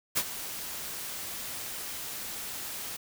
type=noise with ADSR envelope; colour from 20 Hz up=white; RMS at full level=-25 dBFS; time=0.15-2.97 s; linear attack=24 ms; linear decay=53 ms; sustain=-13 dB; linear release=11 ms; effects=none